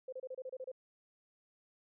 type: tone bursts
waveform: sine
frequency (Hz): 517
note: C5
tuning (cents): -21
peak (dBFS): -40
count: 9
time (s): 0.08-0.717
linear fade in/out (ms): 5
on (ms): 45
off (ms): 29
effects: none